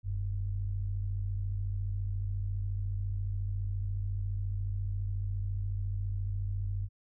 sine tone pair together, 43.69 / 98 Hz, F1 / G2, +1 / 0 cents, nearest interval octave + major second, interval 1399 cents, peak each -35 / -32 dBFS, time 0.03-6.89 s, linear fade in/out 50 ms, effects none

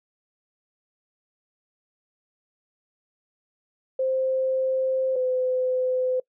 sine tone pair in turn, 523.3 / 509.9 Hz, C5 / C5, 0 / -45 cents, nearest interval unison, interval 45 cents, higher first, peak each -21 dBFS, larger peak neither, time 3.99-5.16 / 5.16-6.2 s, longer first, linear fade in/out 5 ms, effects noise-tail reverb RT60 0.1 s tail -24 dB re dry

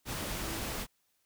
sine tone in noise, 329.6 Hz, E4, in tune, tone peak -45 dBFS, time 0.39-0.61 s, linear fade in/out 50 ms, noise pink, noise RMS -37 dBFS, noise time 0.05-0.87 s, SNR -11 dB, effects white hiss -75 dBFS RMS until 1.25 s

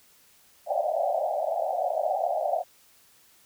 pink band-pass noise, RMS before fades -27 dBFS, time 0.66-2.64 s, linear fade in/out 50 ms, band 570 to 780 Hz, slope 96 dB/octave, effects white hiss -59 dBFS RMS until 3.45 s

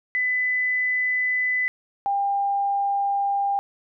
sine tone pair in turn, 2003 / 799.3 Hz, B6 / G5, +24 / +33 cents, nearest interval octave + major third, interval 1591 cents, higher first, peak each -20 dBFS, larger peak neither, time 0.15-1.68 / 2.06-3.59 s, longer neither, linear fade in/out 0 ms, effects none

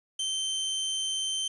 sawtooth tone, 3109 Hz, G7, 15 cents flat, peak -25 dBFS, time 0.19-1.48 s, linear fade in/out 5 ms, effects resampled to 24000 Hz + 9-bit

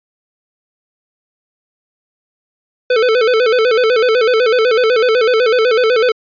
square tone with vibrato, 470.6 Hz, A#4, 16 cents sharp, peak -10 dBFS, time 2.9-6.12 s, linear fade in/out 5 ms, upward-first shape square, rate 8 Hz, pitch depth 110 cents each way, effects resampled to 11025 Hz

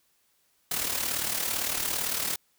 white noise with amplitude modulation, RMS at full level -27 dBFS, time 0.71-2.36 s, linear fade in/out 5 ms, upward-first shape sine, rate 37.7 Hz, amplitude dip 60%, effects white hiss -69 dBFS RMS until 2.58 s

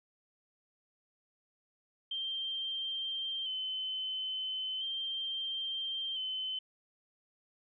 sine tone with vibrato, 3105 Hz, G7, 17 cents flat, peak -34 dBFS, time 2.11-6.59 s, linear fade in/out 5 ms, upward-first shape square, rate 0.37 Hz, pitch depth 29 cents each way, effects none

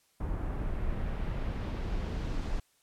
brown noise with low-pass filter sweep, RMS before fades -33 dBFS, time 0.2-2.6 s, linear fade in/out 5 ms, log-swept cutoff 1400 to 7000 Hz, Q 0.81, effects white hiss -69 dBFS RMS until 2.82 s + low-pass 12000 Hz 12 dB/octave

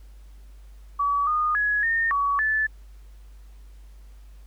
sine tone with pitch steps, 1141 / 1226 / 1681 / 1827 / 1130 / 1744 Hz, C#6 / D#6 / G#6 / A#6 / C#6 / A6, +50 / -26 / +20 / -35 / +33 / -16 cents, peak -20 dBFS, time 0.99-2.67 s, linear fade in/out 10 ms, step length 280 ms, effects added 50 Hz sine -43 dBFS peak until 4.46 s + pink hiss -62 dBFS RMS until 4.46 s

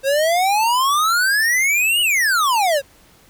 square exponential two-way sweep, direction up then down, 528 to 2960 to 528 Hz, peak -15 dBFS, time 0.03-2.82 s, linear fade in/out 50 ms, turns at 2.01 s, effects pink hiss -51 dBFS RMS until 3.29 s

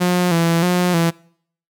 sawtooth tone with vibrato, 173 Hz, F3, 16 cents flat, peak -10 dBFS, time 0-1.11 s, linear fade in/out 20 ms, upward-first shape square, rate 1.6 Hz, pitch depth 58 cents each way, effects noise-tail reverb RT60 0.6 s tail -24 dB re dry

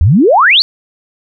sine exponential sweep, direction up, 72 to 4699 Hz, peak -4 dBFS, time 0.01-0.62 s, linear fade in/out 0 ms, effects none

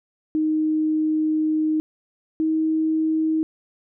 sine tone pair in turn, 311.1 / 316.5 Hz, D#4 / D#4, 0 / +30 cents, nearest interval unison, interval 30 cents, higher second, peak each -18 dBFS, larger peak neither, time 0.35-1.8 / 2.4-3.43 s, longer first, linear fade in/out 0 ms, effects none

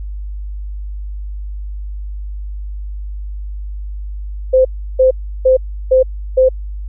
sine tone bursts, 518 Hz, C5, 17 cents flat, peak -6 dBFS, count 5, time 4.53-6.49 s, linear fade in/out 10 ms, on 120 ms, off 340 ms, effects added 50 Hz sine -22 dBFS peak until 6.88 s

